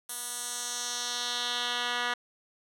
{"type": "tone with band-pass filter sweep", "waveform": "10% pulse", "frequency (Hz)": 242.8, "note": "B3", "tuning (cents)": -29, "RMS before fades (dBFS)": -33, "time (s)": [0.09, 2.14], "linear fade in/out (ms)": 5, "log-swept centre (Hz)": [11000, 2200], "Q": 1.7, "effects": []}